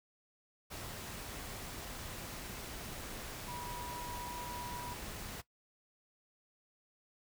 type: tone in noise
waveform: sine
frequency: 972 Hz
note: B5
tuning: 28 cents flat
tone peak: -44 dBFS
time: 3.47-4.95 s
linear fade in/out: 20 ms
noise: pink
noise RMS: -45 dBFS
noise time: 0.7-5.42 s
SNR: -2 dB
effects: noise-tail reverb RT60 0.1 s tail -17 dB re dry